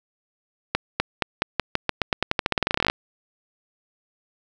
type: accelerating click train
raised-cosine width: 0.3 ms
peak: -3 dBFS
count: 26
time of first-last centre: 0.75-2.899 s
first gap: 250 ms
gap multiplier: 0.89
effects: none